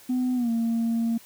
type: tone with pitch glide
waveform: sine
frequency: 252.1 to 229.8 Hz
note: B3 to A#3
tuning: +36 to -25 cents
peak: -20 dBFS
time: 0.09-1.18 s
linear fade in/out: 10 ms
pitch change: -161 cents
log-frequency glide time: 0.35-0.5 s
effects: tanh soft clip ceiling -20 dBFS + white hiss -51 dBFS RMS until 1.25 s